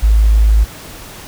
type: tone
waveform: sine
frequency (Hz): 53.7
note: A1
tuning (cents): -41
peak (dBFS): -6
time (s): 0.02-0.65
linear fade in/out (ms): 20
effects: pink hiss -33 dBFS RMS until 1.27 s